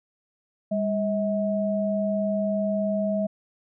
sine tone pair together, 201.6 / 640 Hz, G3 / D#5, +49 / +49 cents, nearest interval octave + minor sixth, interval 2000 cents, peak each -25 dBFS, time 0.71-3.27 s, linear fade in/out 10 ms, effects none

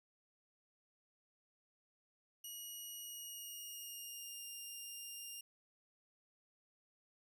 10% pulse tone with pitch glide, 2900 to 2806 Hz, F#7 to F7, -35 to +8 cents, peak -39 dBFS, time 2.44-5.41 s, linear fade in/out 5 ms, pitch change -57 cents, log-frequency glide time 3.01-4.46 s, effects none

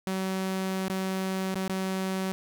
sawtooth tone with dropouts, 189.5 Hz, F#3, 42 cents sharp, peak -24 dBFS, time 0.07-2.32 s, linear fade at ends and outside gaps 0 ms, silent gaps 0.882-0.898 / 1.544-1.556 / 1.68-1.696 s, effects none

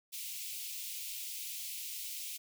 white high-pass noise, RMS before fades -42 dBFS, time 0.12-2.38 s, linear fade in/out 20 ms, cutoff 2300 Hz, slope 48 dB/octave, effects none

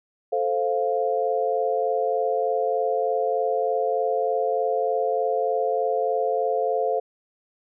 sine chord, F major, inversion first, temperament equal, 440 / 523.3 / 698.5 Hz, A4 / C5 / F5, 0 / 0 / 0 cents, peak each -25 dBFS, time 0.32-7 s, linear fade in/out 10 ms, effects none

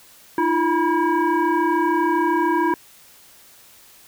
sine tone with frequency modulation, 310.5 Hz, D#4, 3 cents flat, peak -16 dBFS, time 0.38-2.74 s, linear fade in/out 2 ms, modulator 654 Hz, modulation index 1.6, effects white hiss -49 dBFS RMS until 4.07 s

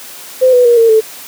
sine tone with pitch steps, 514 / 494.2 / 475.2 / 456.9 / 439.3 Hz, C5 / B4 / A#4 / A#4 / A4, -31 / +1 / +33 / -35 / -3 cents, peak -4 dBFS, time 0.41-1.01 s, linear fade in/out 20 ms, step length 120 ms, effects white hiss -31 dBFS RMS until 1.27 s + high-pass 200 Hz 12 dB/octave

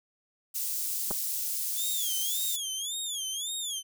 white high-pass noise, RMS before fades -32 dBFS, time 0.54-2.57 s, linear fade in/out 20 ms, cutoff 6500 Hz, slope 12 dB/octave
clicks, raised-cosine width 1 ms, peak -21 dBFS, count 2, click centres 1.108 / 1.113 s
20% pulse tone with vibrato, 3388 Hz, G#7, 34 cents sharp, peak -26 dBFS, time 1.75-3.83 s, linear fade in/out 50 ms, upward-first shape sine, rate 1.8 Hz, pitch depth 170 cents each way
effects none

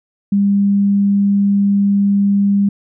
sine tone, 200.3 Hz, G3, 38 cents sharp, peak -10 dBFS, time 0.32-2.69 s, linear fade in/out 5 ms, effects none

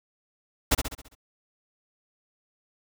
pink noise with echo, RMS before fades -20 dBFS, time 0.71-0.75 s, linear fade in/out 10 ms, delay 67 ms, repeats 6, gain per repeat -6 dB, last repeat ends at 1.152 s, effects none

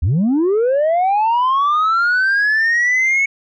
sine linear sweep, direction up, 67.8 to 2217 Hz, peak -10 dBFS, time 0.02-3.26 s, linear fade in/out 10 ms, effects tanh soft clip ceiling -11 dBFS

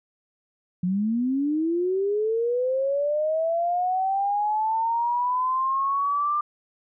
sine linear sweep, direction up, 174.3 to 1196 Hz, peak -21 dBFS, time 0.83-6.41 s, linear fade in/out 5 ms, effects none

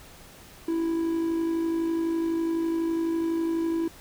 triangle tone with amplitude modulation, 330.2 Hz, E4, 3 cents sharp, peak -20 dBFS, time 0.68-3.88 s, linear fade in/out 5 ms, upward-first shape sine, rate 52 Hz, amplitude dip 40%, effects pink hiss -49 dBFS RMS until 4 s

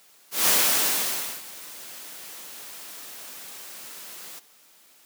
white noise with ADSR envelope, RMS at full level -19 dBFS, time 0.31-4.4 s, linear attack 160 ms, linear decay 940 ms, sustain -22 dB, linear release 16 ms, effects white hiss -56 dBFS RMS until 5.05 s + high-pass 200 Hz 12 dB/octave

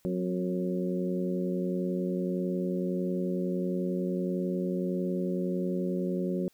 harmonic tone with a mistuned harmonic, 91 Hz, F#2, 28 cents flat, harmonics 2 / 3 / 4 / 5 / 6, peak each -30 / -37 / -33 / -40 / -38 dBFS, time 0.05-6.48 s, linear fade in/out 0 ms, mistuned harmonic 3, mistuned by -61 cents, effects white hiss -67 dBFS RMS until 6.53 s

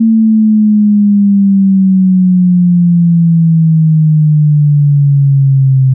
sine exponential sweep, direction down, 225.8 to 130.81 Hz, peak -4 dBFS, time 0-5.94 s, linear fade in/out 10 ms, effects none

